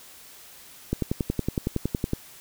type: click train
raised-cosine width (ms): 3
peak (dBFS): -11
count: 14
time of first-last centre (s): 0.93-2.134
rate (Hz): 10.8
effects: white hiss -48 dBFS RMS until 2.4 s